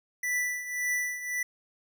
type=tone with tremolo; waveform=square; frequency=1975.5 Hz; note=B6; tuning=in tune; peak=-26 dBFS; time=0.23-1.43 s; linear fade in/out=5 ms; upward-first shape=triangle; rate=1.8 Hz; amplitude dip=75%; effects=none